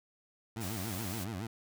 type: tone with vibrato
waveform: 20% pulse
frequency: 101.6 Hz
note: G#2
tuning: 38 cents flat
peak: -32 dBFS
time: 0.56-1.47 s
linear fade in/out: 5 ms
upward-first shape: sine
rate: 7.1 Hz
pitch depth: 240 cents each way
type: noise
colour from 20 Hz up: white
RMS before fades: -43 dBFS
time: 0.6-1.25 s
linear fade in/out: 20 ms
effects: none